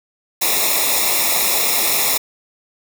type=noise with comb filter; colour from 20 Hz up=white; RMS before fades=-17 dBFS; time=0.41-2.18 s; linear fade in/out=10 ms; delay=0.65 ms; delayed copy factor=-0.95; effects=none